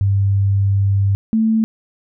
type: tone pair in turn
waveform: sine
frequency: 98.9 / 221.6 Hz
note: G2 / A3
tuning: +16 / +13 cents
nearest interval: octave + major second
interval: 1397 cents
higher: second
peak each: -12 dBFS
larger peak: neither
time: 0.01-1.15 / 1.33-1.64 s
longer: first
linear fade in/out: 0 ms
effects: none